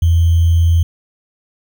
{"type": "tone with sample-and-hold", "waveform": "sine", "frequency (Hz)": 83.9, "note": "E2", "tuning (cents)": 31, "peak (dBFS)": -8, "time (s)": [0.02, 0.83], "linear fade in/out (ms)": 5, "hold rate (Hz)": 3150, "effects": []}